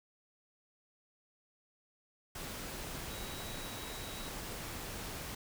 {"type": "tone in noise", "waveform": "sine", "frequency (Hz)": 3863, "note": "B7", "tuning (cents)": -39, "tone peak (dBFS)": -51, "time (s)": [3.1, 4.29], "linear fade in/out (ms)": 5, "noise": "pink", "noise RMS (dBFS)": -43, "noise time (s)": [2.35, 5.35], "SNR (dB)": -11, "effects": []}